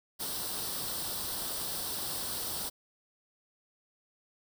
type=noise with comb filter; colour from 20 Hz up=white; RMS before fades=-36 dBFS; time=0.19-2.7 s; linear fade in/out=20 ms; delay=0.22 ms; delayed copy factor=+0.65; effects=none